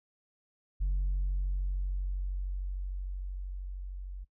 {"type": "tone with level ramp", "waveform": "sine", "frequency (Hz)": 46.55, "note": "F#1", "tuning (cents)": 11, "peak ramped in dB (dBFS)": [-24, -38], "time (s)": [0.8, 4.25], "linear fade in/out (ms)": 20, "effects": ["noise-tail reverb RT60 0.1 s tail -22 dB re dry", "tanh soft clip ceiling -25 dBFS"]}